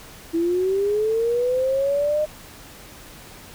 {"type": "linear sweep", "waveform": "sine", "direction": "up", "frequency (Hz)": [326.5, 614], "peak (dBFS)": -18, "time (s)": [0.33, 2.26], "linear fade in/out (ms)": 20, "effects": ["pink hiss -43 dBFS RMS until 3.54 s"]}